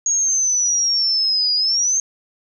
sine exponential two-way sweep, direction down then up, 6645 to 4858 to 6440 Hz, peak -15 dBFS, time 0.06-2 s, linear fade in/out 2 ms, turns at 1.55 s, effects none

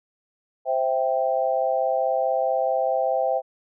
sine chord, C major, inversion none, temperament equal, 523.3 / 659.3 / 784 Hz, C5 / E5 / G5, 0 / 0 / 0 cents, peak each -24 / -24 / -25 dBFS, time 0.65-3.42 s, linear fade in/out 50 ms, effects none

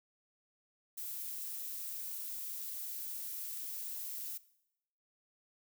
violet noise, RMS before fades -42 dBFS, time 0.97-4.38 s, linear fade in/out 10 ms, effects noise-tail reverb RT60 0.8 s tail -19 dB re dry

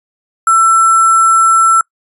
sine tone with sample-and-hold, 1340 Hz, E6, 28 cents sharp, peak -5 dBFS, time 0.47-1.81 s, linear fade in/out 2 ms, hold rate 8820 Hz, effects noise-tail reverb RT60 0.1 s tail -26 dB re dry + resampled to 32000 Hz

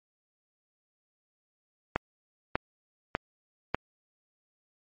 click train, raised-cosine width 0.5 ms, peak -10 dBFS, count 4, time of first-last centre 1.96-3.746 s, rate 1.68 Hz, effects MP3 32 kbps

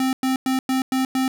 square tone bursts, 261.6 Hz, C4, in tune, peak -19 dBFS, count 6, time 0-1.28 s, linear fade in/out 2 ms, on 130 ms, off 100 ms, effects none

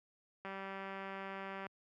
click train, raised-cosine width 0.5 ms, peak -30 dBFS, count 237, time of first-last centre 0.45-1.666 s, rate 194 Hz, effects high-pass 100 Hz 12 dB/octave

